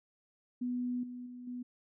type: tone with level steps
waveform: sine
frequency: 246.9 Hz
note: B3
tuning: in tune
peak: -32 / -41 / -44 / -38 dBFS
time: 0.61-1.63 s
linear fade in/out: 10 ms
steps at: 1.03 / 1.26 / 1.47 s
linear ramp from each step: 5 ms
effects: none